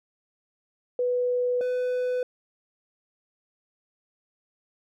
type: tone pair in turn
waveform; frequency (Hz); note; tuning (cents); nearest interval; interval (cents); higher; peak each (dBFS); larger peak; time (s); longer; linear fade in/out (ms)
sine / triangle; 493.9 / 499.9; B4 / B4; 0 / +21; unison; 21; second; -22; neither; 0.99-1.61 / 1.61-2.23; neither; 2
effects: none